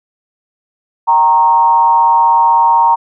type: tone with frequency modulation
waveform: sine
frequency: 930 Hz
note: A#5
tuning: 4 cents flat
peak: -6 dBFS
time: 1.07-2.96 s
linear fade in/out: 20 ms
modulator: 156 Hz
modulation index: 0.59
effects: none